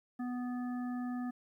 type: harmonic tone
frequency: 247.3 Hz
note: B3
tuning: 3 cents sharp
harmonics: 1 / 3 / 5 / 7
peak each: -35 / -47 / -51 / -54 dBFS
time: 0.19-1.31 s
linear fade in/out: 10 ms
effects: 12-bit